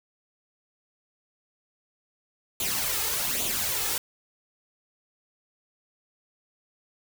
white noise with flanger, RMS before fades -28 dBFS, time 2.6-3.98 s, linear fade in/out 2 ms, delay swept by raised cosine 0.28 to 2.38 ms, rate 1.2 Hz, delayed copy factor +0.65, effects none

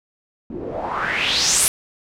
white noise with low-pass filter sweep, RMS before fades -21 dBFS, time 0.5-1.68 s, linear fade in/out 0 ms, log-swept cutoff 270 to 11000 Hz, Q 4, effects none

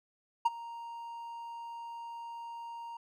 triangle tone with ADSR envelope, 932.3 Hz, A#5, in tune, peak -19 dBFS, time 0.45-2.97 s, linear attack 10 ms, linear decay 27 ms, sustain -20 dB, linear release 4 ms, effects none

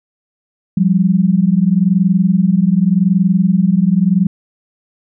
sine tone pair together, 175.5 / 196.37 Hz, F3 / G3, +9 / +3 cents, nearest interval major second, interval 194 cents, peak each -12 dBFS, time 0.77-4.27 s, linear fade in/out 5 ms, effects none

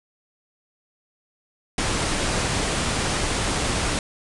pink low-pass noise, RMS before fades -24 dBFS, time 1.78-3.99 s, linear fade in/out 2 ms, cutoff 10000 Hz, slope 96 dB/octave, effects none

